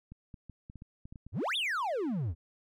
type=clicks; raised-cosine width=5 ms; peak=-34 dBFS; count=10; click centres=0.12 / 0.342 / 0.497 / 0.699 / 0.757 / 0.821 / 1.055 / 1.125 / 1.158 / 1.266 s
type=exponential two-way sweep; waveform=triangle; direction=up then down; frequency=71.4 to 3762 to 71.4 Hz; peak=-28 dBFS; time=1.32-2.35 s; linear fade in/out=50 ms; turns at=1.56 s
effects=none